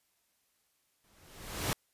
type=noise with exponential growth; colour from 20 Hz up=pink; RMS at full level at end=-30 dBFS; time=1.04-1.73 s; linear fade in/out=0 ms; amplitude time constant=150 ms; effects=white hiss -75 dBFS RMS until 1.93 s + resampled to 32000 Hz